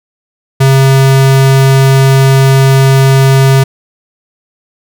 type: tone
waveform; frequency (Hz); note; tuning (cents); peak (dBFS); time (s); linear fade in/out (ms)
square; 134.6; C3; +49; -4; 0.6-3.64; 10
effects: none